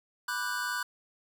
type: chord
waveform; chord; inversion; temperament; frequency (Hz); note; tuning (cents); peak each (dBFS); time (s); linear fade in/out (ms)
square; G major seventh; first; equal with one note detuned; 987.8 / 1174.7 / 1480 / 1582.5; B5 / D6 / F#6 / G6; 0 / 0 / 0 / +16; -39 / -40 / -34 / -39; 0.28-0.83; 5
effects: none